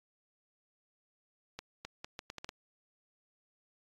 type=accelerating click train; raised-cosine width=0.2 ms; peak=-24 dBFS; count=8; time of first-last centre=1.59-2.491 s; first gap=260 ms; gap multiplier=0.75; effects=AAC 32 kbps